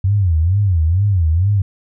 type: tone with vibrato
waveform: sine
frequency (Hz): 90.1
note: F#2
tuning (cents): -45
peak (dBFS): -11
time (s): 0.04-1.62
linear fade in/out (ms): 5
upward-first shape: sine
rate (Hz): 2.2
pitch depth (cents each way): 240
effects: none